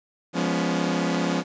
sawtooth chord, C# dominant seventh, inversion first, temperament equal with one note detuned, 174.61 / 207.7 / 246.9 / 281.9 Hz, E#3 / G#3 / B3 / C#4, 0 / 0 / 0 / +29 cents, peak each -22 / -26 / -25 / -24 dBFS, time 0.33-1.44 s, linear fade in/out 50 ms, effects resampled to 16000 Hz + 9-bit

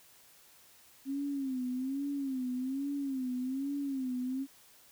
sine tone with vibrato, 266.6 Hz, C4, 33 cents sharp, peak -32 dBFS, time 1.05-4.47 s, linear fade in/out 50 ms, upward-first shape sine, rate 1.2 Hz, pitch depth 110 cents each way, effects white hiss -60 dBFS RMS until 4.91 s

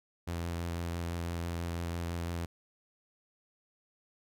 sawtooth tone with vibrato, 85.2 Hz, F2, 42 cents flat, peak -30 dBFS, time 0.27-2.46 s, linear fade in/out 10 ms, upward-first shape sine, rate 6 Hz, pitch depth 16 cents each way, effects none

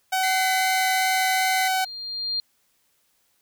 sawtooth tone, 755 Hz, F#5, 35 cents sharp, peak -17 dBFS, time 0.12-1.85 s, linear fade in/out 10 ms
sawtooth tone with vibrato, 2049 Hz, C7, 37 cents flat, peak -22 dBFS, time 0.23-1.68 s, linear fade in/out 5 ms, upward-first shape triangle, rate 2.6 Hz, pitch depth 18 cents each way
sine tone with exponential growth, 4200 Hz, C8, 6 cents sharp, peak -22 dBFS, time 0.74-2.4 s, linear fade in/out 1 ms, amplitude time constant 360 ms
effects white hiss -67 dBFS RMS until 3.41 s

